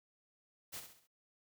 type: noise with echo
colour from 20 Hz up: white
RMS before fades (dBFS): -45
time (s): 0.72-0.81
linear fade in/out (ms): 20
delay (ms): 66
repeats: 4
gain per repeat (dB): -7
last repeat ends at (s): 1.074
effects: none